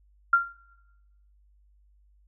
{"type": "tone with exponential decay", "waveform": "sine", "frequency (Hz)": 1385, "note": "F6", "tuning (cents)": -15, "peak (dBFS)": -13, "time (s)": [0.33, 0.55], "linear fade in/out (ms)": 5, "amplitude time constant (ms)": 46, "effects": ["noise-tail reverb RT60 1.0 s tail -23 dB re dry", "added 50 Hz sine -58 dBFS peak until 2.27 s"]}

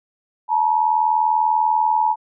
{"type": "tone pair together", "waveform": "sine", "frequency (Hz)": [869.9, 950], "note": ["A5", "A#5"], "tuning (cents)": [-20, 33], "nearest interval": "major second", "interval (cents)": 153, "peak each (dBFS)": [-17, -18], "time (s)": [0.48, 2.16], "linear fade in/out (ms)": 50, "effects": []}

